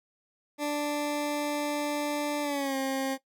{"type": "tone with pitch glide", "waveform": "20% pulse", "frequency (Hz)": [293.7, 267.8], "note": ["D4", "C4"], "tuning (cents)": [0, 40], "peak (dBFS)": -23, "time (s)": [0.58, 3.18], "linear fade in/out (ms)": 50, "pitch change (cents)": -160, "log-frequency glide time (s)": [2.42, 2.76], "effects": ["noise-tail reverb RT60 0.1 s tail -17 dB re dry"]}